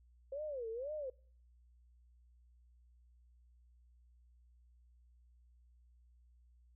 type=tone with vibrato; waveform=sine; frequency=523.3 Hz; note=C5; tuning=in tune; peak=-39 dBFS; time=0.32-1.1 s; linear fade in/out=5 ms; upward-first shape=sine; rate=2 Hz; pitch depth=280 cents each way; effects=noise-tail reverb RT60 0.5 s tail -25 dB re dry + added 60 Hz sine -63 dBFS peak until 6.75 s